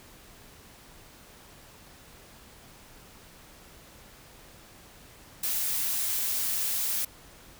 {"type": "noise", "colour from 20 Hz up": "blue", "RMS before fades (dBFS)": -29, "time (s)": [5.43, 7.05], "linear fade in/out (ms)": 5, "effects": ["pink hiss -52 dBFS RMS until 7.59 s"]}